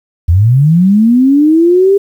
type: linear sweep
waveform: sine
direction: up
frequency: 77.78 to 403.8 Hz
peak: -4 dBFS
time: 0.28-1.98 s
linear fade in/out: 10 ms
effects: 7-bit